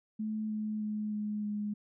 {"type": "tone with pitch steps", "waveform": "sine", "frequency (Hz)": [216.1, 214.1, 212.1, 210.2, 208.3], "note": ["A3", "A3", "G#3", "G#3", "G#3"], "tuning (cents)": [-31, -47, 37, 21, 5], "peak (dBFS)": -32, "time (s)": [0.19, 1.74], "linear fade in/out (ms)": 10, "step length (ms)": 310, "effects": []}